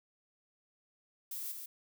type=noise with echo; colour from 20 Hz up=violet; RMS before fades=-41 dBFS; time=1.31-1.52 s; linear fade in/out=5 ms; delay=140 ms; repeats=1; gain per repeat=-4 dB; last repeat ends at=1.66 s; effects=none